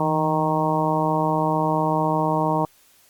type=harmonic tone with a mistuned harmonic; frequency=155.56 Hz; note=D#3; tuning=in tune; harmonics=1 / 2 / 3 / 4 / 5 / 6 / 7; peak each=-25 / -26 / -29 / -26 / -27 / -24 / -29 dBFS; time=0-2.65 s; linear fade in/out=2 ms; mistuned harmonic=1; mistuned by=+62 cents; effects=white hiss -56 dBFS RMS until 3.09 s + Opus 48 kbps